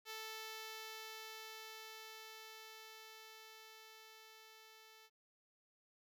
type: tone with level ramp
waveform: 5% pulse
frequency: 440 Hz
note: A4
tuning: in tune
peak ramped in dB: -34 to -49 dBFS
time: 0.05-5.1 s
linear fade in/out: 50 ms
effects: none